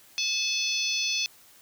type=harmonic tone with a mistuned harmonic; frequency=863 Hz; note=A5; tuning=34 cents flat; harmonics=3 / 4 / 5 / 6 / 7; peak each=-30 / -31 / -32 / -33 / -33 dBFS; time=0.18-1.26 s; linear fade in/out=0 ms; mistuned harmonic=5; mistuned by=+23 cents; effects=white hiss -55 dBFS RMS until 1.61 s